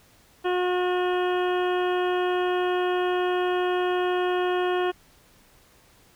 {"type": "harmonic tone", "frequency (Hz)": 361.2, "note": "F#4", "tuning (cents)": -42, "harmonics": [1, 2, 3, 4, 5, 7, 8, 9], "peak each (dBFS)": [-23, -29, -33, -35, -37, -40, -41, -42], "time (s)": [0.44, 4.92], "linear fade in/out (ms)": 20, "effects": ["pink hiss -57 dBFS RMS until 6.15 s"]}